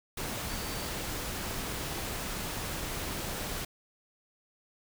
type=tone in noise; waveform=sine; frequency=4584 Hz; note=D8; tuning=43 cents flat; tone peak=-47 dBFS; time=0.49-0.88 s; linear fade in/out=5 ms; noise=pink; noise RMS=-36 dBFS; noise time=0.17-3.65 s; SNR=-14 dB; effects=none